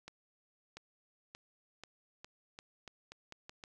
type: accelerating click train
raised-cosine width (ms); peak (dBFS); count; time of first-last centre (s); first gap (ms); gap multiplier
0.2; -30; 11; 0.08-3.638; 690; 0.84
effects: none